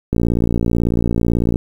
click train, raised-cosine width 3 ms, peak -4 dBFS, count 84, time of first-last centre 0.13-1.559 s, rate 58.1 Hz, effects 7-bit

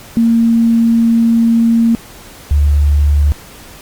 sine tone pair in turn, 230.1 / 72.75 Hz, A#3 / D2, -22 / -16 cents, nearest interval octave + minor sixth, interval 1994 cents, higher first, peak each -7 dBFS, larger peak neither, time 0.17-1.95 / 2.51-3.32 s, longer first, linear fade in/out 0 ms, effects pink hiss -36 dBFS RMS until 3.81 s + Opus 48 kbps

